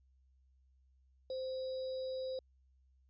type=tone with sample-and-hold; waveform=sine; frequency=520 Hz; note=C5; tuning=11 cents flat; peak=-37 dBFS; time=1.3-2.39 s; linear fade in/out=2 ms; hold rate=4410 Hz; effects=added 65 Hz sine -66 dBFS peak until 3.09 s + resampled to 16000 Hz